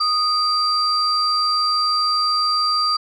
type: tone pair together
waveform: sine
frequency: 1240 / 4713 Hz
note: D#6 / D8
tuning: -6 / +5 cents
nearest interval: octave + major seventh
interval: 2311 cents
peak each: -18 dBFS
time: 0-2.97 s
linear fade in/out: 10 ms
effects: tanh soft clip ceiling -10 dBFS